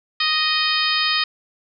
harmonic tone, 622 Hz, D#5, 1 cent flat, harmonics 2 / 3 / 4 / 5 / 6 / 7 / 8, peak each -25 / -25 / -25 / -25 / -25 / -25 / -25 dBFS, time 0.2-1.24 s, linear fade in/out 5 ms, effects none

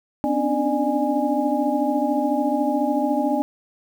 sine tone cluster, 253 / 283.3 / 297.2 / 599 / 827 Hz, B3 / C#4 / D4 / D5 / G#5, +42 / +38 / +21 / +34 / -8 cents, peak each -25 dBFS, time 0.24-3.42 s, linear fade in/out 0 ms, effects 8-bit

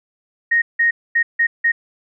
sine tone bursts at uneven times, 1864.7 Hz, A#6, in tune, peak -12 dBFS, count 5, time 0.51-0.62 / 0.79-0.91 / 1.15-1.23 / 1.39-1.47 / 1.64-1.72 s, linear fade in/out 10 ms, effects none

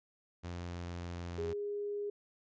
sawtooth tone with pitch glide, 87.31 to 86.66 Hz, F2 to F2, 0 to -13 cents, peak -36 dBFS, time 0.43-1.54 s, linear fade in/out 20 ms, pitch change -13 cents, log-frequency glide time 0.59-1.37 s
sine tone, 410.3 Hz, G#4, 21 cents flat, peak -35 dBFS, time 1.38-2.1 s, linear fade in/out 5 ms
effects resampled to 16000 Hz

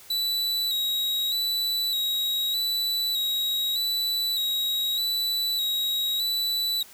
45% pulse tone with vibrato, 3889 Hz, B7, 27 cents flat, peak -23 dBFS, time 0.1-6.83 s, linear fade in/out 5 ms, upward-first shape square, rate 0.82 Hz, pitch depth 34 cents each way, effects white hiss -49 dBFS RMS until 6.93 s

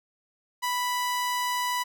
sawtooth tone, 987.8 Hz, B5, in tune, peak -22 dBFS, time 0.62-1.84 s, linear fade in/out 20 ms, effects none

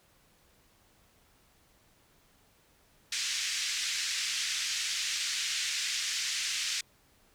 white band-pass noise, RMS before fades -33 dBFS, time 3.12-6.81 s, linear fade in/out 5 ms, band 1800 to 6700 Hz, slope 24 dB/octave, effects pink hiss -65 dBFS RMS until 7.34 s

